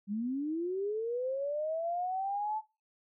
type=linear sweep; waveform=sine; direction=up; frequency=194.2 to 880 Hz; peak=-31 dBFS; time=0.07-2.62 s; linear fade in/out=50 ms; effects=noise-tail reverb RT60 0.3 s tail -21 dB re dry